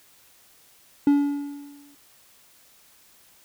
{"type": "tone with exponential decay", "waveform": "triangle", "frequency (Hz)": 285.8, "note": "D4", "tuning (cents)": -47, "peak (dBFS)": -11, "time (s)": [1.07, 1.95], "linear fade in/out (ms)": 2, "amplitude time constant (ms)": 190, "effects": ["white hiss -56 dBFS RMS until 3.44 s"]}